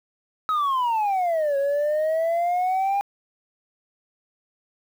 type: exponential two-way sweep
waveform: sine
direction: down then up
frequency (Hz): 1288 to 550 to 809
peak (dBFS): -17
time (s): 0.49-3.01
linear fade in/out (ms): 0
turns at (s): 1.57
effects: tanh soft clip ceiling -19 dBFS + 8-bit